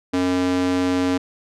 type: tone with high-pass filter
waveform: square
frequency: 90.9 Hz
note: F#2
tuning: 30 cents flat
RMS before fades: -20 dBFS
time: 0.13-1.18 s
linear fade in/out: 10 ms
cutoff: 270 Hz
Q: 2.1
effects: low-pass 7000 Hz 12 dB/octave